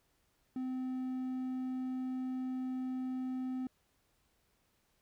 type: tone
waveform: triangle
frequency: 257.1 Hz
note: C4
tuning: 30 cents flat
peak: -33 dBFS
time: 0.56-3.67 s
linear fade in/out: 2 ms
effects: pink hiss -75 dBFS RMS until 5.01 s